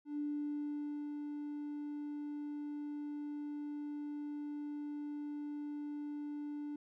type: tone with ADSR envelope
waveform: triangle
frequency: 293.7 Hz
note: D4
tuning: in tune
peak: -31 dBFS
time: 0.05-6.76 s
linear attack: 140 ms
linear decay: 900 ms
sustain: -6 dB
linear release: 4 ms
effects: tanh soft clip ceiling -33 dBFS